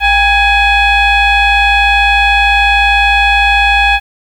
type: tone with frequency modulation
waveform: sine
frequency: 1661.2 Hz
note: G#6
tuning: in tune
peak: -5 dBFS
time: 0-4 s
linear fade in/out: 50 ms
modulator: 859 Hz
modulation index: 1.6
effects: tanh soft clip ceiling -2 dBFS + 7-bit